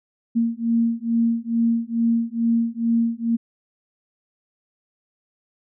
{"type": "beating tone pair", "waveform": "sine", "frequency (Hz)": [230, 232.3], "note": ["A#3", "A#3"], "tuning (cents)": [-23, -6], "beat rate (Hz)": 2.3, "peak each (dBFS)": -21, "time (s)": [0.35, 3.37], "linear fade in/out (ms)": 20, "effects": []}